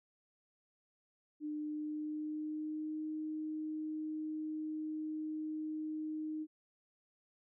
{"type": "tone with pitch glide", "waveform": "sine", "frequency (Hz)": [301.1, 309.9], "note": ["D4", "D#4"], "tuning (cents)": [43, -7], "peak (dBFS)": -37, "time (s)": [1.4, 6.47], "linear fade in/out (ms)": 50, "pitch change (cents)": 50, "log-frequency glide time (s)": [1.54, 3.05], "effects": []}